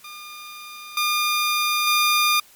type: tone with level steps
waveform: 15% pulse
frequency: 1209 Hz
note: D6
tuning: 50 cents sharp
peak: -30 / -13 / -10 dBFS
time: 0.04-2.4 s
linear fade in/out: 5 ms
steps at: 0.97 / 1.87 s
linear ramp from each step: 2 ms
effects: white hiss -51 dBFS RMS until 2.55 s + MP3 96 kbps